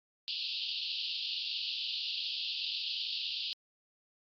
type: band-pass noise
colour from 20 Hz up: white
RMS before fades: -37 dBFS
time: 0.28-3.53 s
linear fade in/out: 0 ms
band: 2700 to 4800 Hz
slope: 96 dB/octave
effects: AAC 64 kbps